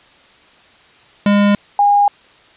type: tone pair in turn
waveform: square / sine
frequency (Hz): 203.7 / 814.8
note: G#3 / G#5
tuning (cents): -33 / -33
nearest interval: 2 octaves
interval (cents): 2400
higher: second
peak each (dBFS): -10 / -8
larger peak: second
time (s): 1.26-1.55 / 1.79-2.08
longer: neither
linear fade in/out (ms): 2
effects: white hiss -47 dBFS RMS until 2.56 s + resampled to 8000 Hz